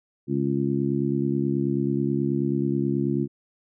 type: harmonic tone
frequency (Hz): 69.3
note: C#2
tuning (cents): 0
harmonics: 2 / 3 / 4 / 5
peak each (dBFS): -27 / -27 / -27 / -27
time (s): 0.27-3.28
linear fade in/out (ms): 50
effects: none